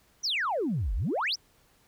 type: exponential two-way sweep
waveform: sine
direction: down then up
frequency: 6250 to 41.53 to 6250 Hz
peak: -25 dBFS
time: 0.23-1.36 s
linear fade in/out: 20 ms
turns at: 0.94 s
effects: tanh soft clip ceiling -22 dBFS + pink hiss -64 dBFS RMS until 1.87 s